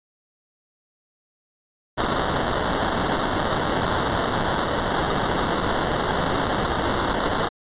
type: noise with sample-and-hold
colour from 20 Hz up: white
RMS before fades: -23 dBFS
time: 1.97-7.49 s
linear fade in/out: 20 ms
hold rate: 2450 Hz
effects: resampled to 8000 Hz